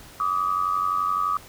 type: tone pair together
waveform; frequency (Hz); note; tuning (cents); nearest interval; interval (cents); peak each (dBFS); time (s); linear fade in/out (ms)
sine; 1160 / 1251.7; D6 / D#6; -22 / +10; minor second; 132; -24; 0.2-1.37; 2
effects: pink hiss -46 dBFS RMS until 1.48 s